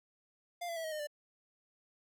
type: tone with pitch steps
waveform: square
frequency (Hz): 698.5 / 675.5 / 653.2 / 631.7 / 610.9 / 590.8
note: F5 / E5 / E5 / D#5 / D#5 / D5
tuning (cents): 0 / +42 / -16 / +26 / -32 / +10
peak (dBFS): -38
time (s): 0.61-1.072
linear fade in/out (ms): 10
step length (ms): 77
effects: none